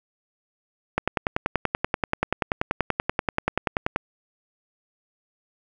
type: click train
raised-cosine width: 0.5 ms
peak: -6 dBFS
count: 32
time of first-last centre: 0.98-3.961 s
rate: 10.4 Hz
effects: 8-bit